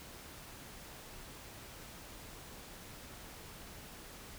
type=silence; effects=pink hiss -51 dBFS RMS until 4.38 s